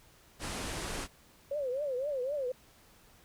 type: low-pass noise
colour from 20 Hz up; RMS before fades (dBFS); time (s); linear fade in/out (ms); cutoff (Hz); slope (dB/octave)
pink; -38; 0.39-1.08; 50; 11000; 48
type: tone with vibrato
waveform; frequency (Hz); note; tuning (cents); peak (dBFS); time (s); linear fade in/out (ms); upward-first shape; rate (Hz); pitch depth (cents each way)
sine; 543; C#5; -36; -31; 1.51-2.52; 5; triangle; 3.9; 200
effects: pink hiss -61 dBFS RMS until 3.24 s

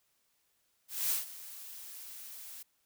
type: noise with ADSR envelope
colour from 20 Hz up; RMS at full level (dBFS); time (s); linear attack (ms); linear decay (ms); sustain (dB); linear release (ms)
blue; -30; 0.88-2.63; 230; 140; -17; 9
effects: white hiss -75 dBFS RMS until 2.85 s

